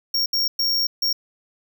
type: tone bursts at uneven times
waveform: square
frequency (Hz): 5540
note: F8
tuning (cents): -15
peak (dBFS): -19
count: 4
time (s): 0.14-0.26 / 0.33-0.48 / 0.59-0.87 / 1.02-1.13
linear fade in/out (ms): 5
effects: none